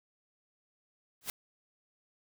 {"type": "noise with exponential growth", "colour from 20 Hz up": "white", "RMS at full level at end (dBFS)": -31, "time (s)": [1.21, 1.3], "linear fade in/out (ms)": 1, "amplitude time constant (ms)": 18, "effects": []}